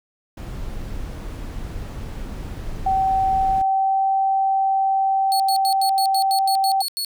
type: noise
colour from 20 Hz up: brown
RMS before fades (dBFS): -30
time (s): 0.37-3.62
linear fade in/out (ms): 5
type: tone with pitch glide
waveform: sine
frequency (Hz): 768 to 775.1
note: G5 to G5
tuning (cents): -36 to -20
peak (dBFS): -16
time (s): 2.86-6.82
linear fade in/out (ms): 5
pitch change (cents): +16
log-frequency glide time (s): 3.32-4.05
type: tone bursts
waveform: sawtooth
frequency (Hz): 4380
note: C#8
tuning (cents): -22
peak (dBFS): -20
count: 11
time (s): 5.32-7.048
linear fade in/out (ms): 0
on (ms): 78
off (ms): 87
effects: none